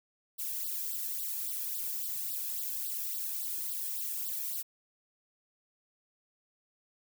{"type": "noise with flanger", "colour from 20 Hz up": "violet", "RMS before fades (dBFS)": -36, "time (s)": [0.38, 4.63], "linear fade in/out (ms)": 20, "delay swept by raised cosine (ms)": [0.22, 1.22], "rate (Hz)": 3.6, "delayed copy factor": 0.95, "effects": []}